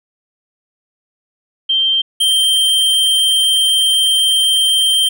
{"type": "tone pair in turn", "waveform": ["sine", "square"], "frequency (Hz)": [3146, 3146], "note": ["G7", "G7"], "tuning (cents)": [6, 6], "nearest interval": "unison", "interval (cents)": 0, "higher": "neither", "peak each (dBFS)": -11, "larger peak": "neither", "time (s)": [[1.69, 2.02], [2.2, 5.09]], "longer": "second", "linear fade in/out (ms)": 10, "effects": []}